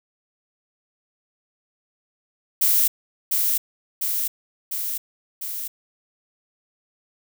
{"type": "noise with echo", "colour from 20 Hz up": "violet", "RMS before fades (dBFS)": -18, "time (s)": [2.61, 2.88], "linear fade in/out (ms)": 10, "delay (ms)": 700, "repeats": 4, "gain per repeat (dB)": -3, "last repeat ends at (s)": 5.68, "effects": []}